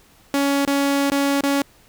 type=tone with dropouts; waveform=sawtooth; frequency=280 Hz; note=C#4; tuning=18 cents sharp; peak=-13 dBFS; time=0.34-1.62 s; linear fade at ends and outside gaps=1 ms; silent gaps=0.651-0.675 / 1.1-1.118 / 1.409-1.435 s; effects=pink hiss -53 dBFS RMS until 1.88 s